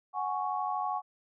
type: chord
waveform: sine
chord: F# suspended second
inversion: none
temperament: just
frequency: 740 / 832.5 / 1110 Hz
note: F#5 / G#5 / C#6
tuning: 0 / +4 / +2 cents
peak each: -34 dBFS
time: 0.13-1.02 s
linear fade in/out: 50 ms
effects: none